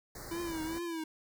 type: band-stop noise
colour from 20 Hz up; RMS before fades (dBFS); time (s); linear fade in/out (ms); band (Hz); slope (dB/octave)
pink; -45; 0.15-0.79; 5; 2100 to 4100; 96
type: tone with vibrato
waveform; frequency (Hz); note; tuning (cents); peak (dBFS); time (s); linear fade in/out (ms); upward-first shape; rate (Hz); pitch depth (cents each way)
square; 329.6; E4; 0; -36; 0.31-1.04; 5; triangle; 2.4; 97
effects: none